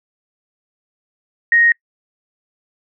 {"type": "tone", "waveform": "sine", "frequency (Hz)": 1869, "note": "A#6", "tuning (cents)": 4, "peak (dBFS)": -9, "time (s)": [1.52, 1.72], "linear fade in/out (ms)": 2, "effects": ["noise-tail reverb RT60 0.1 s tail -26 dB re dry"]}